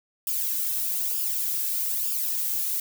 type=noise with flanger; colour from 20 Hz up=violet; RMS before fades=-27 dBFS; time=0.27-2.8 s; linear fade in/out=2 ms; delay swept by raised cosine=0.49 to 2.09 ms; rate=1.1 Hz; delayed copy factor=-0.65; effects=none